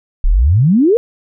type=exponential sweep; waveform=sine; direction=up; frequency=30.87 to 493.9 Hz; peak=-7 dBFS; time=0.24-0.97 s; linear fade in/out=0 ms; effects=none